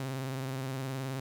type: tone with vibrato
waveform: sawtooth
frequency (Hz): 132.6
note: C3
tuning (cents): +23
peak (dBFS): -30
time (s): 0-1.2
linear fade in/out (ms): 2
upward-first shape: triangle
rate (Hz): 19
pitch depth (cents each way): 71
effects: 10-bit